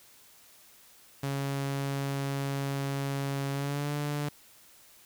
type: tone with pitch glide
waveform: sawtooth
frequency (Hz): 138.59 to 146.24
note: C#3 to D3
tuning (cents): 0 to -7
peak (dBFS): -26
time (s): 1.23-4.29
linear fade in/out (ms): 5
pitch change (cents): +93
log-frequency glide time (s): 3.52-3.92
effects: white hiss -57 dBFS RMS until 5.05 s